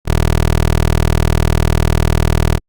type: tone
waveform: 15% pulse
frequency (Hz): 40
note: D#1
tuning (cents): +49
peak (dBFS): -4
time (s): 0.05-2.6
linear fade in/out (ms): 50
effects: Opus 48 kbps